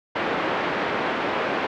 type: band-pass noise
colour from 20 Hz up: pink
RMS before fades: -25 dBFS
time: 0.15-1.67 s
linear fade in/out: 10 ms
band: 320 to 2200 Hz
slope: 12 dB/octave
effects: low-pass 4000 Hz 12 dB/octave